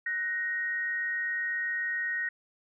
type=tone pair together; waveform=sine; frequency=1490 / 1873.8 Hz; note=F#6 / A#6; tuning=+12 / +8 cents; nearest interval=major third; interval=396 cents; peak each=-37 / -29 dBFS; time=0.06-2.29 s; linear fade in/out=5 ms; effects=none